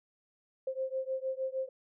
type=beating tone pair; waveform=sine; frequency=523.3 / 529.8 Hz; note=C5 / C5; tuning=0 / +22 cents; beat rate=6.5 Hz; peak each=-35 / -36 dBFS; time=0.67-1.69 s; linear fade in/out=5 ms; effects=none